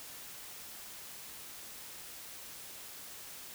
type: silence
effects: white hiss -48 dBFS RMS until 3.54 s